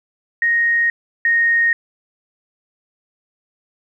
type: tone pair in turn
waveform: sine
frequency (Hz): 1867 / 1858.7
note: A#6 / A#6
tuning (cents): +2 / -6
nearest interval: unison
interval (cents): 8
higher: first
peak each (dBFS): -13 / -12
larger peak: second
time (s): 0.42-0.9 / 1.25-1.73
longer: neither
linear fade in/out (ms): 2
effects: 9-bit